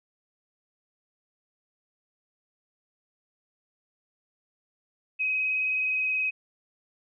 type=tone with vibrato; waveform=sine; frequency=2531 Hz; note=D#7; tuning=29 cents sharp; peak=-24 dBFS; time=5.19-6.31 s; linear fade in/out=20 ms; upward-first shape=sine; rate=19 Hz; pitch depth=15 cents each way; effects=none